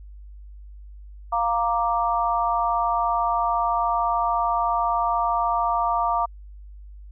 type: chord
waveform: sine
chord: Bb major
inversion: second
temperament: equal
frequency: 698.5 / 932.3 / 1174.7 Hz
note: F5 / Bb5 / D6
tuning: 0 / 0 / 0 cents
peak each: -24 dBFS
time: 1.32-6.26 s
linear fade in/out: 10 ms
effects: added 50 Hz sine -39 dBFS peak until 7.11 s